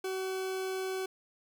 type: tone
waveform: 40% pulse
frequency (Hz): 378.1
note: F#4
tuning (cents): +38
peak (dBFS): -32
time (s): 0.04-1.06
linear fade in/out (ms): 5
effects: none